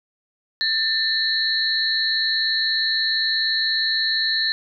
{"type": "tone cluster", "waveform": "sine", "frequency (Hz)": [1782, 3963, 4269], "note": ["A6", "B7", "C8"], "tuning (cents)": [22, 5, 34], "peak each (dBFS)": -23, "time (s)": [0.61, 4.52], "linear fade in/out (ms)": 0, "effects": []}